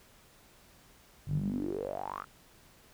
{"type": "tone with band-pass filter sweep", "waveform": "sawtooth", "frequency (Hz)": 48.42, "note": "G1", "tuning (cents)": -21, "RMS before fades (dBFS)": -35, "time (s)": [1.26, 2.26], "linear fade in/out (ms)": 50, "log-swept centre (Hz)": [120, 1400], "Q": 8.9, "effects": ["pink hiss -60 dBFS RMS until 2.93 s"]}